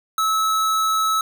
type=tone; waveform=square; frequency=1299 Hz; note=E6; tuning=26 cents flat; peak=-18 dBFS; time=0.18-1.21 s; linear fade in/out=2 ms; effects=none